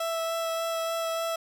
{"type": "tone with vibrato", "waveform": "30% pulse", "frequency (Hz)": 659.3, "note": "E5", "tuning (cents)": 0, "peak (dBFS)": -25, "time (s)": [0, 1.36], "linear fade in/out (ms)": 5, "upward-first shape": "sine", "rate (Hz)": 3.4, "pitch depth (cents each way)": 10, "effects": []}